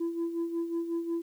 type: tone with tremolo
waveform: sine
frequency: 336.1 Hz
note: E4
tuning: 34 cents sharp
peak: -25 dBFS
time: 0-1.22 s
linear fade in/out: 10 ms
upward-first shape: sine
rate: 5.5 Hz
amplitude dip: 65%
effects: tanh soft clip ceiling -26 dBFS + 10-bit